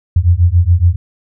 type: beating tone pair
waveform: sine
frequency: 83.9 / 91 Hz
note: E2 / F#2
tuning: +31 / -28 cents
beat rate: 7.1 Hz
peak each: -10 dBFS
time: 0.16-0.96 s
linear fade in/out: 5 ms
effects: none